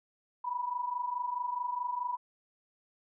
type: tone pair together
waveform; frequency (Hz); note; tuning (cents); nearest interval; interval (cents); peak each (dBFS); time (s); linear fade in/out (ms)
sine; 961.3 / 986; B5 / B5; -47 / -3; unison; 44; -37 / -33; 0.44-2.17; 10
effects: none